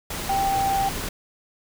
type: tone in noise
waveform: sine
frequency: 784 Hz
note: G5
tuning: in tune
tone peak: -20 dBFS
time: 0.29-0.89 s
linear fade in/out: 5 ms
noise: pink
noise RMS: -30 dBFS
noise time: 0.1-1.09 s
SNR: +7 dB
effects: none